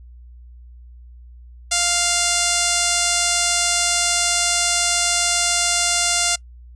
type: tone with low-pass filter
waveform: 5% pulse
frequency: 698.5 Hz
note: F5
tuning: in tune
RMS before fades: -19 dBFS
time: 1.71-6.36 s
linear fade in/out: 10 ms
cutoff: 8300 Hz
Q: 2.1
effects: noise-tail reverb RT60 0.1 s tail -25 dB re dry + added 60 Hz sine -39 dBFS peak until 6.75 s